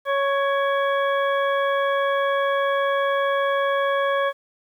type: harmonic tone with a mistuned harmonic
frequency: 555 Hz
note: C#5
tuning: 2 cents sharp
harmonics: 1 / 2 / 3 / 4 / 6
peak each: -21 / -24 / -27 / -37 / -36 dBFS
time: 0.05-4.33 s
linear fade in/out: 50 ms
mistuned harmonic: 4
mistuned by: +41 cents
effects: 9-bit